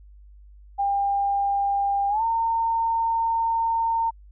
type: tone with pitch glide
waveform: sine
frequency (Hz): 799 to 912.5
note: G5 to A#5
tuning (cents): +33 to -37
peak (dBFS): -20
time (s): 0.78-4.11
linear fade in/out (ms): 20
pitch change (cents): +230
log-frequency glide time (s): 2.09-2.23
effects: added 50 Hz sine -45 dBFS peak until 4.31 s